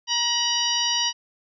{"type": "harmonic tone with a mistuned harmonic", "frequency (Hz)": 950, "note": "A#5", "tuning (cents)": 33, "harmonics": [1, 2, 3, 4, 5, 6], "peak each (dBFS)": [-30, -33, -24, -31, -28, -27], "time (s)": [0.07, 1.13], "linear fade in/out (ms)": 50, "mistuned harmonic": 3, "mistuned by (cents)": 63, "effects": []}